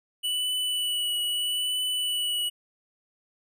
square tone with vibrato, 2960 Hz, F#7, in tune, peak -26 dBFS, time 0.23-2.5 s, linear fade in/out 20 ms, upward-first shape triangle, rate 0.78 Hz, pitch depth 20 cents each way, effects none

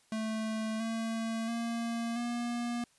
square tone with pitch steps, 219.5 / 225.7 / 232 / 238.5 Hz, A3 / A3 / A#3 / A#3, -4 / +44 / -8 / +40 cents, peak -33 dBFS, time 0.12-2.84 s, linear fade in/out 2 ms, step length 680 ms, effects white hiss -67 dBFS RMS until 2.98 s + resampled to 24000 Hz

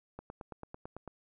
click train, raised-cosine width 1 ms, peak -29 dBFS, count 9, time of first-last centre 0.19-1.077 s, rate 9.02 Hz, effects none

